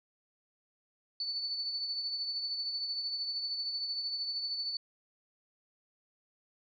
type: tone with tremolo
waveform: sine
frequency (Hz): 4483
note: C#8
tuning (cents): +19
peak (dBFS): -31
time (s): 1.2-4.77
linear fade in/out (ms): 2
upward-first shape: triangle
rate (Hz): 13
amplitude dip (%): 50
effects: none